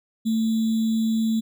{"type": "tone with sample-and-hold", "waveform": "sine", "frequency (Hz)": 222.9, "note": "A3", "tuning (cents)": 23, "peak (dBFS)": -19, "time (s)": [0.25, 1.41], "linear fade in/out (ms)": 20, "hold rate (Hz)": 3675, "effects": []}